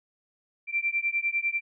sine beating tone pair, 2349 / 2359 Hz, D7 / D7, 0 / +7 cents, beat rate 10 Hz, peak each -28 dBFS, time 0.67-1.61 s, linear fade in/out 50 ms, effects none

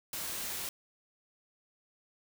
white noise, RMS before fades -38 dBFS, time 0.13-0.69 s, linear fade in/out 2 ms, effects none

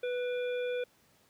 harmonic tone with a mistuned harmonic, 493.9 Hz, B4, in tune, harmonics 1 / 3 / 5 / 7, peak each -31 / -44 / -45 / -49 dBFS, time 0.03-0.84 s, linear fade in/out 5 ms, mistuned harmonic 5, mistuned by -48 cents, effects pink hiss -66 dBFS RMS until 1.29 s + high-pass 100 Hz 12 dB/octave

